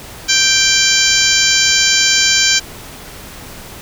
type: harmonic tone with a mistuned harmonic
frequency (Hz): 784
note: G5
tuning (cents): 0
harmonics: 2 / 3 / 4 / 5 / 6 / 7 / 8 / 9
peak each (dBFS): -18 / -18 / -18 / -18 / -18 / -18 / -18 / -18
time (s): 0.28-2.6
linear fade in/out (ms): 20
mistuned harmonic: 5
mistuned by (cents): +25
effects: pink hiss -33 dBFS RMS until 3.81 s